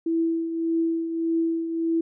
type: tone with tremolo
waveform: sine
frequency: 329.6 Hz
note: E4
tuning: in tune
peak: -19 dBFS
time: 0.06-2.01 s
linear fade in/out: 5 ms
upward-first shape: triangle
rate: 1.7 Hz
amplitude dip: 60%
effects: none